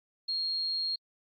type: tone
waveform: sine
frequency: 4255 Hz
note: C8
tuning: 28 cents sharp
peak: -29 dBFS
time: 0.28-0.96 s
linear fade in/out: 10 ms
effects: AAC 32 kbps